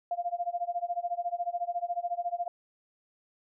sine tone with tremolo, 698.5 Hz, F5, in tune, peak -26 dBFS, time 0.11-2.48 s, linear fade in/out 2 ms, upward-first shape sine, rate 14 Hz, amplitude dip 95%, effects none

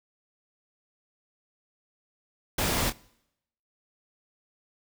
pink noise with echo, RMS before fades -27 dBFS, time 2.58-2.9 s, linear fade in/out 5 ms, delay 26 ms, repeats 1, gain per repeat -9 dB, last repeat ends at 2.926 s, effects noise-tail reverb RT60 0.8 s tail -23 dB re dry

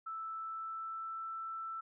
sine tone with pitch glide, 1318.5 to 1328.4 Hz, E6 to E6, 0 to +13 cents, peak -39 dBFS, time 0.06-1.81 s, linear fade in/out 10 ms, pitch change +13 cents, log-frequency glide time 0.35-1.27 s, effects none

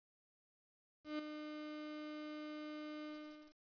35% pulse tone with ADSR envelope, 302.8 Hz, D#4, 47 cents flat, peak -36 dBFS, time 1.04-3.56 s, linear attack 150 ms, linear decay 6 ms, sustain -8 dB, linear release 500 ms, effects resampled to 11025 Hz + 11-bit

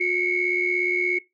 sine tone cluster, 359.6 / 2183 / 2260 Hz, F#4 / C#7 / C#7, -49 / -27 / +33 cents, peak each -26 / -22 / -27 dBFS, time 0-1.19 s, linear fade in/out 10 ms, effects noise-tail reverb RT60 0.2 s tail -20 dB re dry + tanh soft clip ceiling -11 dBFS

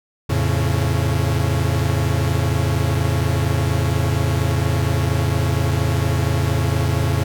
45% pulse chord, F augmented, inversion none, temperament equal with one note detuned, 85.76 / 110 / 138.59 Hz, F2 / A2 / C#3, -31 / 0 / 0 cents, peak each -21 dBFS, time 0.29-7.24 s, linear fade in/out 10 ms, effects none

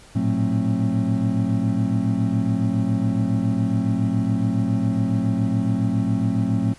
triangle tone cluster, 109 / 116.2 / 181.5 / 220.8 / 267.1 Hz, A2 / A#2 / F#3 / A3 / C4, -16 / -5 / -33 / +6 / +36 cents, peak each -23 dBFS, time 0.15-6.74 s, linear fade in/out 10 ms, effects pink hiss -48 dBFS RMS until 6.78 s + resampled to 24000 Hz

